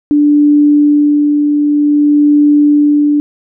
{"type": "tone with tremolo", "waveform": "sine", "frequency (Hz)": 293.7, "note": "D4", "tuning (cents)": 0, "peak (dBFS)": -4, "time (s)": [0.11, 3.2], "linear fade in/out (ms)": 0, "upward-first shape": "sine", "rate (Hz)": 0.53, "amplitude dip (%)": 35, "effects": []}